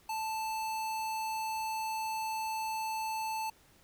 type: tone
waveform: square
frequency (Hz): 880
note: A5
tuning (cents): 0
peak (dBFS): -34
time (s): 0.09-3.5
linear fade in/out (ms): 5
effects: pink hiss -63 dBFS RMS until 3.83 s